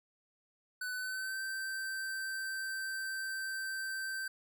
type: tone with pitch glide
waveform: square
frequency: 1498 to 1555.3 Hz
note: F#6 to G6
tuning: +21 to -14 cents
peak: -37 dBFS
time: 0.81-4.28 s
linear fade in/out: 5 ms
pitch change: +65 cents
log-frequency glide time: 0.93-1.4 s
effects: none